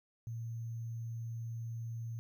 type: tone with sample-and-hold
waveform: sine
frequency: 115 Hz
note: A#2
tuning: 23 cents flat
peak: -38 dBFS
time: 0.27-2.19 s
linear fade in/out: 0 ms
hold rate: 6300 Hz
effects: none